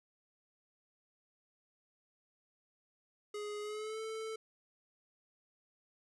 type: tone with pitch glide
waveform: square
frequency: 416.7 to 441.5 Hz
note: G#4 to A4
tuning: +6 to +6 cents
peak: -40 dBFS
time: 3.34-4.36 s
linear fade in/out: 5 ms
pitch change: +100 cents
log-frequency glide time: 3.61-4 s
effects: resampled to 24000 Hz